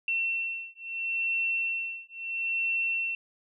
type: beating tone pair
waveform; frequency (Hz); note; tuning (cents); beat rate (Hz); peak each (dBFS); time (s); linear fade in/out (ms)
sine; 2704 / 2704.75; E7 / E7; +43 / +44; 0.75; -31; 0.08-3.15; 2
effects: none